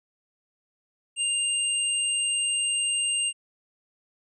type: tone pair together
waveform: sine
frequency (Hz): 2800 / 8391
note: F7 / C9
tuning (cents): +4 / +4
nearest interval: octave + perfect fifth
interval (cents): 1900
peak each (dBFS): -26 / -26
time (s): 1.16-3.33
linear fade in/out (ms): 50
effects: none